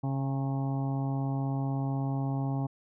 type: harmonic tone with a mistuned harmonic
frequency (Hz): 136.2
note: C#3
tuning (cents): -30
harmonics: 1 / 2 / 3 / 4 / 5 / 6 / 7 / 8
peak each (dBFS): -29 / -34 / -47 / -48 / -43 / -42 / -48 / -50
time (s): 0.03-2.67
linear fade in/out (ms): 10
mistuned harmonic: 7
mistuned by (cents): -63
effects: none